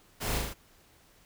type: noise with echo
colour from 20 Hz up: pink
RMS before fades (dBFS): -34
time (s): 0.2-0.39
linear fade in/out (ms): 20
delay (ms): 38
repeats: 4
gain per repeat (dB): -2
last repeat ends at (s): 0.542
effects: pink hiss -61 dBFS RMS until 1.25 s